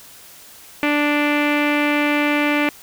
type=tone with low-pass filter; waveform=sawtooth; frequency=293.7 Hz; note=D4; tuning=in tune; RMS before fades=-18 dBFS; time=0.83-2.69 s; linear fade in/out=0 ms; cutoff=2400 Hz; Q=4; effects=white hiss -43 dBFS RMS until 2.82 s